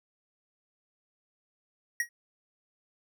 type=tone with exponential decay; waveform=square; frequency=1895 Hz; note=A#6; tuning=28 cents sharp; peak=-23 dBFS; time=2-2.09 s; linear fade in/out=2 ms; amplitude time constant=19 ms; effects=none